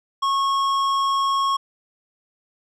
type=tone with tanh clipping; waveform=triangle; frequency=1095 Hz; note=C#6; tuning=22 cents flat; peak=-20 dBFS; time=0.22-1.57 s; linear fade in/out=10 ms; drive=16 dB; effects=none